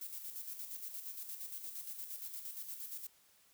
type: noise with tremolo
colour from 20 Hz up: violet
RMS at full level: -44 dBFS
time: 0.01-3.07 s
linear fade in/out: 5 ms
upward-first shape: square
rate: 8.6 Hz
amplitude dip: 50%
effects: white hiss -68 dBFS RMS until 3.53 s